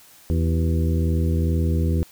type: harmonic tone with a mistuned harmonic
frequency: 82.1 Hz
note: E2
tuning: 6 cents flat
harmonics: 1 / 2 / 3 / 4 / 5 / 6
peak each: -19 / -25 / -29 / -31 / -33 / -35 dBFS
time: 0.3-2.03 s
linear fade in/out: 0 ms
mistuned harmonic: 5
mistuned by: -81 cents
effects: white hiss -50 dBFS RMS until 2.11 s